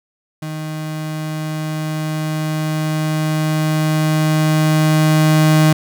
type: tone with level ramp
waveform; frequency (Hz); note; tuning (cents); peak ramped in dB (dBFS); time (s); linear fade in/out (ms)
35% pulse; 155.56; D#3; 0; -22 to -7; 0.42-5.73; 5
effects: none